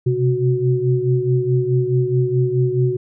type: tone cluster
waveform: sine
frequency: 126.9 / 131.6 / 368.5 Hz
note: B2 / C3 / F#4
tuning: +47 / +10 / -7 cents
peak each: -19 dBFS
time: 0.06-2.97 s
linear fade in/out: 10 ms
effects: none